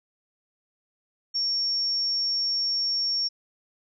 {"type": "tone", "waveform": "sine", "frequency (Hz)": 5500, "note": "F8", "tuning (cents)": -27, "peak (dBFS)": -23, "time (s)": [1.34, 3.29], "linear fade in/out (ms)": 20, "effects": []}